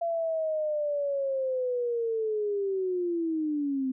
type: linear sweep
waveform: sine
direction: down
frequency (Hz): 681 to 256.6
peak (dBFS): -26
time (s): 0.01-3.92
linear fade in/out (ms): 10
effects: none